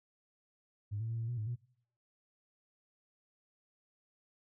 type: tone with pitch steps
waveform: sine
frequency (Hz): 103.4 / 112.6 / 115 / 114.2 / 121.3 / 107.6 / 121.1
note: G#2 / A2 / A#2 / A#2 / B2 / A2 / B2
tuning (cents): -7 / +40 / -23 / -35 / -31 / -38 / -34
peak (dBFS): -34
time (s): 0.91-1.561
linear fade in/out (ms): 20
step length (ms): 93
effects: noise-tail reverb RT60 0.6 s tail -21 dB re dry + tanh soft clip ceiling -30 dBFS